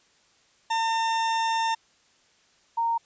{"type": "tone pair in turn", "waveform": ["40% pulse", "sine"], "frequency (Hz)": [905, 924.5], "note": ["A5", "A#5"], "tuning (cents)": [48, -15], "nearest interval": "unison", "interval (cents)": 37, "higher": "second", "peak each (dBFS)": -22, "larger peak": "neither", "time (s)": [[0.7, 1.75], [2.77, 2.98]], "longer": "first", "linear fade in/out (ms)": 10, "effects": ["white hiss -62 dBFS RMS until 3.05 s", "resampled to 16000 Hz"]}